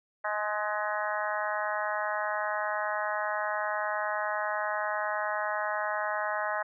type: harmonic tone with a mistuned harmonic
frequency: 210 Hz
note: G#3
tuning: 19 cents sharp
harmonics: 3 / 4 / 5 / 6 / 7 / 8 / 9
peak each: -34 / -35 / -36 / -37 / -37 / -38 / -39 dBFS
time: 0.24-6.63 s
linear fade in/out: 10 ms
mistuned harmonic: 7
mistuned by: +34 cents
effects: none